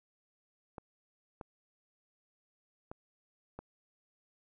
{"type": "clicks", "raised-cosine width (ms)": 1, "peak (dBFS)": -29, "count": 4, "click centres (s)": [0.782, 1.412, 2.915, 3.59], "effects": []}